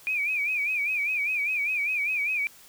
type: tone with vibrato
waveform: sine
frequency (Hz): 2397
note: D7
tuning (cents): +35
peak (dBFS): -24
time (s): 0.07-2.47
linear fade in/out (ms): 0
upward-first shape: sine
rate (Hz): 5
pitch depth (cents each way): 110
effects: white hiss -52 dBFS RMS until 2.68 s